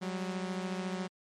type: beating tone pair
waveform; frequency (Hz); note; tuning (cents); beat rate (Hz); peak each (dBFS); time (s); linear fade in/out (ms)
sawtooth; 184 / 198; F#3 / G3; -9 / +18; 14; -31 / -36; 0.01-1.08; 20
effects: low-pass 7000 Hz 12 dB/octave + MP3 64 kbps